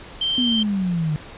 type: tone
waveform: sine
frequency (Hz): 3136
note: G7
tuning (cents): 0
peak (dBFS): -19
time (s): 0.21-0.63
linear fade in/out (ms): 5
type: exponential sweep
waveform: sine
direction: down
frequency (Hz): 253.8 to 148.8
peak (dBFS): -19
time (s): 0.38-1.16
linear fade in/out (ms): 0
effects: pink hiss -40 dBFS RMS until 1.37 s + resampled to 8000 Hz